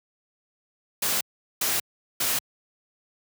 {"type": "noise bursts", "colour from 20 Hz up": "white", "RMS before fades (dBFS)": -25, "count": 3, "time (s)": [1.02, 2.39], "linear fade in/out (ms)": 5, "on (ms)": 190, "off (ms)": 400, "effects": ["high-pass 100 Hz 12 dB/octave"]}